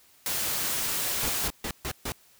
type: noise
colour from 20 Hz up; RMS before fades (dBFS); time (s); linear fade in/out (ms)
white; -29; 0.26-1.48; 2
type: noise bursts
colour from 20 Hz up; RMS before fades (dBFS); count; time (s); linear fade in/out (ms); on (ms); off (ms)
pink; -32; 5; 1.23-2.12; 0; 66; 140
effects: white hiss -59 dBFS RMS until 2.39 s